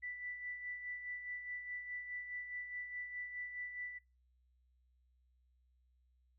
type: tone with tremolo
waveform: sine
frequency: 1975.5 Hz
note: B6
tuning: in tune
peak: -40 dBFS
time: 0.02-3.99 s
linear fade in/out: 20 ms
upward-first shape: sine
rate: 4.8 Hz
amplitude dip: 55%
effects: noise-tail reverb RT60 0.3 s tail -25 dB re dry + added 62 Hz sine -70 dBFS peak until 6.38 s